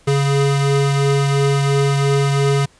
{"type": "tone pair together", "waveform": "square", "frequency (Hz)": [140, 417.1], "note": ["C#3", "G#4"], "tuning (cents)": [18, 7], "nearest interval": "octave + perfect fifth", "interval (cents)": 1889, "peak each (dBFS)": [-15, -21], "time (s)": [0.07, 2.66], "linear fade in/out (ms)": 10, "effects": ["pink hiss -52 dBFS RMS until 2.79 s", "resampled to 22050 Hz"]}